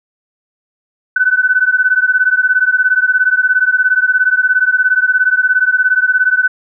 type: beating tone pair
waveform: sine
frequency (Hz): 1497 / 1514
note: F#6 / F#6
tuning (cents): +20 / +39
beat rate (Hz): 17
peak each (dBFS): -12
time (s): 1.16-6.48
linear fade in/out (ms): 5
effects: none